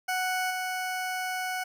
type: tone with level steps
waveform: 20% pulse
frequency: 740 Hz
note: F#5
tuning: in tune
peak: -22 / -25 dBFS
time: 0.08-1.64 s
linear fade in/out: 10 ms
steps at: 0.5 s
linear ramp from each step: 10 ms
effects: none